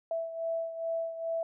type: beating tone pair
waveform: sine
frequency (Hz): 659.3 / 661.7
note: E5 / E5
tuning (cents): 0 / +6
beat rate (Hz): 2.4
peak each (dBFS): -32 / -38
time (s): 0.11-1.43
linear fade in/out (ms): 2
effects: none